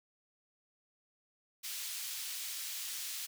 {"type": "high-pass noise", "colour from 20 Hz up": "pink", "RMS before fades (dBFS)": -41, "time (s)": [1.63, 3.27], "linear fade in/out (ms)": 20, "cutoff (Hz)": 3400, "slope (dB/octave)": 12, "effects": []}